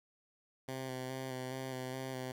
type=tone with vibrato; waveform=10% pulse; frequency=130 Hz; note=C3; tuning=11 cents flat; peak=-31 dBFS; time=0.68-2.32 s; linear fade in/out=5 ms; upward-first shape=square; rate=2.4 Hz; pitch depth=19 cents each way; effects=12-bit